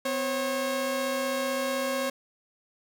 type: tone pair together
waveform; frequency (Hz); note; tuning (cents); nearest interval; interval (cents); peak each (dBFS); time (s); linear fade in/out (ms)
sawtooth; 253.6 / 543; B3 / C#5; +46 / -36; octave + minor second; 1318; -29 / -24; 0.05-2.1; 5
effects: none